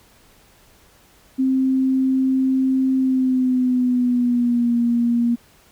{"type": "tone with pitch glide", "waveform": "sine", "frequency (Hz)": [262.9, 236.9], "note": ["C4", "A#3"], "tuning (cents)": [8, 28], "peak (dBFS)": -15, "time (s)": [1.38, 5.36], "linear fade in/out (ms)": 20, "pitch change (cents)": -180, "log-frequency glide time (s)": [2.96, 4.75], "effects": ["pink hiss -53 dBFS RMS until 5.71 s"]}